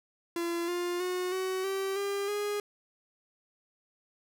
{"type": "tone with pitch steps", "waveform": "45% pulse", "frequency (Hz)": [341.1, 352.1, 363.5, 375.2, 387.3, 399.8, 412.7], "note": ["F4", "F4", "F#4", "F#4", "G4", "G4", "G#4"], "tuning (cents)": [-41, 14, -31, 24, -21, 34, -11], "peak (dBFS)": -30, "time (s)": [0.36, 2.6], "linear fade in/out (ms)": 2, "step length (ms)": 320, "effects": []}